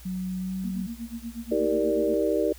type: tone with pitch glide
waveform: sine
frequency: 185 to 188.45 Hz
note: F#3 to F#3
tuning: 0 to +32 cents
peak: -28 dBFS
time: 0.05-0.87 s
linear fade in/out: 10 ms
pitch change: +32 cents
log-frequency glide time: 0.4-0.55 s
type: tone with tremolo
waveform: sine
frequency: 231.9 Hz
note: A#3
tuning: 9 cents flat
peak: -30 dBFS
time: 0.64-2.14 s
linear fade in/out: 0 ms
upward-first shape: sine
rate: 8.3 Hz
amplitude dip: 95%
type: chord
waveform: sine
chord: Eb major seventh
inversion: none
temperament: equal with one note detuned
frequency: 318.8 / 392 / 466.2 / 587.3 Hz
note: Eb4 / G4 / Bb4 / D5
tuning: +42 / 0 / 0 / 0 cents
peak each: -27 dBFS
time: 1.51-2.53 s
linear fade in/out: 10 ms
effects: added 60 Hz sine -45 dBFS peak until 2.58 s + white hiss -51 dBFS RMS until 2.58 s